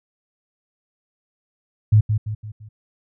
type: tone with echo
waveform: sine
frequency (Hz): 107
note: A2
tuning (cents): -48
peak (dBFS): -9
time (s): 1.92-2.01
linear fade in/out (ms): 10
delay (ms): 170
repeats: 4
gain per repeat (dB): -7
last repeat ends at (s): 2.69
effects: none